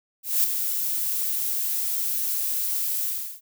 violet noise with ADSR envelope, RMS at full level -19 dBFS, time 0.23-3.41 s, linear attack 210 ms, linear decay 3 ms, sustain -7 dB, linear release 360 ms, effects none

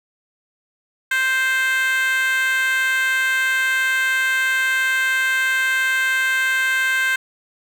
10% pulse tone with high-pass filter, 523 Hz, C5, 1 cent flat, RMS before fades -19 dBFS, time 1.11-7.16 s, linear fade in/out 5 ms, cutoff 1600 Hz, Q 4.2, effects none

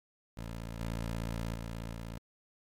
15% pulse tone with level steps, 56.6 Hz, A1, 50 cents sharp, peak -33 / -28 / -32 / -34 dBFS, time 0.37-2.18 s, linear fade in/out 5 ms, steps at 0.8 / 1.55 / 1.93 s, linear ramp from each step 2 ms, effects MP3 96 kbps

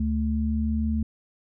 sine tone pair together, 73.42 / 219.8 Hz, D2 / A3, 0 / -2 cents, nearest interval octave + perfect fifth, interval 1898 cents, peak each -25 / -25 dBFS, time 0-1.03 s, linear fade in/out 5 ms, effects none

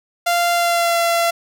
sawtooth tone with pitch glide, 693 to 680.3 Hz, F5 to F5, -14 to -46 cents, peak -11 dBFS, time 0.26-1.31 s, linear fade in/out 10 ms, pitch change -32 cents, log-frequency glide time 0.53-0.98 s, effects none

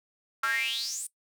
square tone with high-pass filter sweep, 123.47 Hz, B2, in tune, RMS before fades -31 dBFS, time 0.43-1.07 s, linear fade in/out 5 ms, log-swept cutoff 1300 to 9400 Hz, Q 9.3, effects noise-tail reverb RT60 0.1 s tail -19 dB re dry

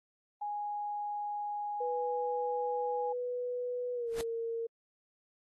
sine tone, 828 Hz, G#5, 5 cents flat, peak -34 dBFS, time 0.41-3.13 s, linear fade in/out 10 ms
sine tone with pitch glide, 492.6 to 459.6 Hz, B4 to A#4, -5 to -25 cents, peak -33 dBFS, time 1.8-4.67 s, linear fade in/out 10 ms, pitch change -120 cents, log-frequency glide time 3.94-4.11 s
pink noise with exponential growth, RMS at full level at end -36 dBFS, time 4.07-4.21 s, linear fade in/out 0 ms, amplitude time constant 29 ms
effects AAC 32 kbps

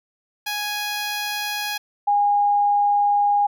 10% pulse / sine tone pair in turn, 831 / 817.7 Hz, G#5 / G#5, +1 / -27 cents, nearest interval unison, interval 28 cents, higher first, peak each -16 / -15 dBFS, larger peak second, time 0.46-1.78 / 2.07-3.47 s, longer second, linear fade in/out 10 ms, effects none

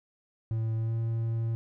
triangle tone with pitch glide, 112 to 114.02 Hz, A2 to A#2, +31 to -38 cents, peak -25 dBFS, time 0.51-1.55 s, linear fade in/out 0 ms, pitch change +31 cents, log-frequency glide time 0.75-0.96 s, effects none

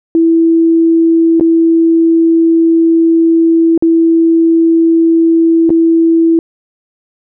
sine tone with dropouts, 329.6 Hz, E4, in tune, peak -5 dBFS, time 0.15-6.39 s, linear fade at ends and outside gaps 1 ms, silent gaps 1.398-1.409 / 3.777-3.824 / 5.694-5.703 s, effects none

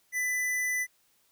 square tone, 1996 Hz, B6, 18 cents sharp, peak -28 dBFS, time 0.12-0.87 s, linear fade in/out 50 ms, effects white hiss -68 dBFS RMS until 1.31 s

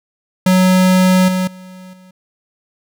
square tone with level steps, 185 Hz, F#3, in tune, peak -9 / -15 / -34 / -41 dBFS, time 0.46-2.11 s, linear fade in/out 5 ms, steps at 1.28 / 1.47 / 1.93 s, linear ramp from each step 5 ms, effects none

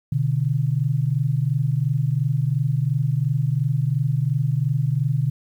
sine tone pair together, 125.34 / 148.2 Hz, B2 / D3, +26 / +16 cents, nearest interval minor third, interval 290 cents, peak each -21 dBFS, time 0.12-5.3 s, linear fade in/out 5 ms, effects 9-bit

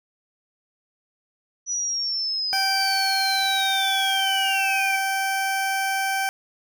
sine linear sweep, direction down, 5920 to 2267 Hz, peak -23 dBFS, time 1.66-5 s, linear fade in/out 50 ms
20% pulse tone, 776 Hz, G5, 18 cents flat, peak -17 dBFS, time 2.53-6.29 s, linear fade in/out 0 ms
effects none

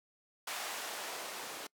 blue noise with band-pass filter sweep, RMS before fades -42 dBFS, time 0.47-1.67 s, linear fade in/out 5 ms, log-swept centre 830 to 430 Hz, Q 0.9, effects noise-tail reverb RT60 0.1 s tail -25 dB re dry

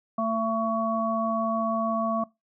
harmonic tone, 224.2 Hz, A3, 33 cents sharp, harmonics 1 / 3 / 5, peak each -28 / -28 / -28 dBFS, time 0.18-2.24 s, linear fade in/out 5 ms, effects noise-tail reverb RT60 0.2 s tail -21 dB re dry

